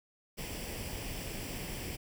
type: noise with comb filter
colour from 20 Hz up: pink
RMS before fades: -40 dBFS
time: 0.37-1.97 s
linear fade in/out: 20 ms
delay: 0.38 ms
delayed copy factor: +0.6
effects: none

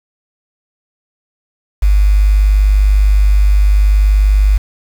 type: tone with quantisation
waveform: sine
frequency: 50.3 Hz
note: G1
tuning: 45 cents sharp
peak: -6 dBFS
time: 1.82-4.58 s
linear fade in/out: 10 ms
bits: 5
effects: none

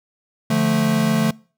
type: chord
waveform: square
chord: D minor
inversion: none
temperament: equal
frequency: 146.83 / 174.61 / 220 Hz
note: D3 / F3 / A3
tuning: 0 / 0 / 0 cents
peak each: -23 / -23 / -19 dBFS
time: 0.5-1.31 s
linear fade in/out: 5 ms
effects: noise-tail reverb RT60 0.4 s tail -24 dB re dry

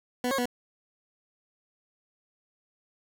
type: tone with pitch steps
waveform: 20% pulse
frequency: 247.7 / 543 / 244.8 Hz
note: B3 / C#5 / B3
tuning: +5 / -36 / -15 cents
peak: -21 dBFS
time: 0.24-0.456 s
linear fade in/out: 2 ms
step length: 72 ms
effects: none

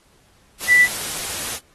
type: tone in noise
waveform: sine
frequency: 1975.5 Hz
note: B6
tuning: in tune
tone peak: -9 dBFS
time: 0.67-0.88 s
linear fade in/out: 50 ms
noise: white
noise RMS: -27 dBFS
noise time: 0.59-1.6 s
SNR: +15 dB
effects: pink hiss -57 dBFS RMS until 1.74 s + AAC 32 kbps

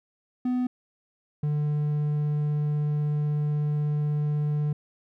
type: tone pair in turn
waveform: triangle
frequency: 250 / 148.65 Hz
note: B3 / D3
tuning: +21 / +21 cents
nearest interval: major sixth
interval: 900 cents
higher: first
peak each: -21 dBFS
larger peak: neither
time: 0.45-0.67 / 1.43-4.73 s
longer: second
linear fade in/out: 5 ms
effects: none

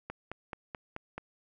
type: click train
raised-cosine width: 0.5 ms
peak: -23 dBFS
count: 6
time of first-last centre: 0.1-1.18 s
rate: 4.63 Hz
effects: none

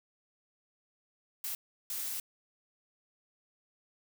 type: noise bursts at uneven times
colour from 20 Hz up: blue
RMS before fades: -37 dBFS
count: 2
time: 1.44-1.55 / 1.9-2.2 s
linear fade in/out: 2 ms
effects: none

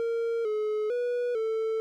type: tone with pitch steps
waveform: triangle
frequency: 461.9 / 426.6 / 487 / 443.7 Hz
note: A#4 / G#4 / B4 / A4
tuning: -16 / +46 / -24 / +14 cents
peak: -24 dBFS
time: 0-1.8 s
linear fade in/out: 0 ms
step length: 450 ms
effects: none

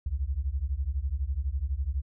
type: beating tone pair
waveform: sine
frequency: 62.4 / 74.4 Hz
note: B1 / D2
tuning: +19 / +23 cents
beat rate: 12 Hz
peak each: -30 dBFS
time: 0.06-2.02 s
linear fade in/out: 5 ms
effects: none

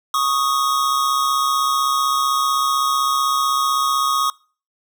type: tone pair together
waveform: square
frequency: 1108.7 / 1244.5 Hz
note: C#6 / D#6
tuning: 0 / 0 cents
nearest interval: major second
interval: 200 cents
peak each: -20 dBFS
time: 0.14-4.3 s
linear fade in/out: 2 ms
effects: noise-tail reverb RT60 0.4 s tail -24 dB re dry

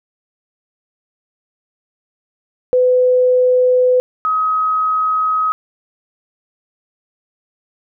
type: tone pair in turn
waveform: sine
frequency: 503 / 1267.5 Hz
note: B4 / D#6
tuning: +32 / +32 cents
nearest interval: octave + major third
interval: 1600 cents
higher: second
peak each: -9 / -13 dBFS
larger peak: first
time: 2.73-4 / 4.25-5.52 s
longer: neither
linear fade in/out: 0 ms
effects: none

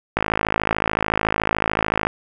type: click train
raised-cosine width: 0.5 ms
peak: -3 dBFS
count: 103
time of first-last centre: 0.17-2.069 s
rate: 53.7 Hz
effects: none

